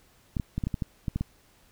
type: clicks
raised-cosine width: 5 ms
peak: -16 dBFS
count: 10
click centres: 0.368 / 0.398 / 0.58 / 0.638 / 0.67 / 0.742 / 0.822 / 1.082 / 1.16 / 1.21 s
effects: pink hiss -61 dBFS RMS until 1.71 s